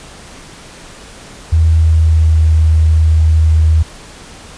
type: tone with pitch glide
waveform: sine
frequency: 80.8 to 79.32 Hz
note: E2 to D#2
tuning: -34 to +34 cents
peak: -6 dBFS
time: 1.52-3.83 s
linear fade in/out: 10 ms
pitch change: -32 cents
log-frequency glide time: 1.64-2.44 s
effects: pink hiss -35 dBFS RMS until 4.57 s + resampled to 22050 Hz